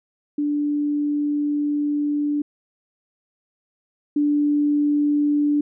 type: tone pair in turn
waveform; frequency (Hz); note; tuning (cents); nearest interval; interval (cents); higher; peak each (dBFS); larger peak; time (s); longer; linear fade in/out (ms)
sine; 293 / 293; D4 / D4; -4 / -4; unison; 0; neither; -19 / -16; second; 0.38-2.42 / 4.16-5.61; first; 5
effects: none